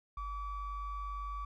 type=ring-modulated tone; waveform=triangle; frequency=598 Hz; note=D5; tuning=31 cents sharp; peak=-31 dBFS; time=0.17-1.45 s; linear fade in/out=5 ms; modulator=549 Hz; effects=tanh soft clip ceiling -31 dBFS